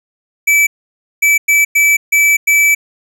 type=tone bursts at uneven times; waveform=square; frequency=2308 Hz; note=D7; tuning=31 cents flat; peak=-8 dBFS; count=6; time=0.47-0.67 / 1.22-1.38 / 1.48-1.65 / 1.75-1.97 / 2.12-2.37 / 2.47-2.75 s; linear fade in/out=10 ms; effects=none